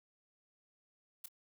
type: noise with echo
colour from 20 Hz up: blue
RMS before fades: -44 dBFS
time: 1.24-1.26 s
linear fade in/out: 5 ms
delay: 25 ms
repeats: 1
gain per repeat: -13 dB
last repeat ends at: 1.285 s
effects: none